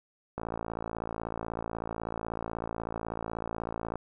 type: click train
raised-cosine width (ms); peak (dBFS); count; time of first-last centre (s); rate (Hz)
1; -20; 202; 0.38-3.957; 56.2
effects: none